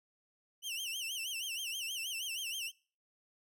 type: tone with vibrato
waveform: sawtooth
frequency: 2911 Hz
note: F#7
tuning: 29 cents flat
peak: -34 dBFS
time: 0.62-2.72 s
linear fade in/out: 50 ms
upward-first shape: sine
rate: 6.3 Hz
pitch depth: 170 cents each way
effects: noise-tail reverb RT60 0.4 s tail -23 dB re dry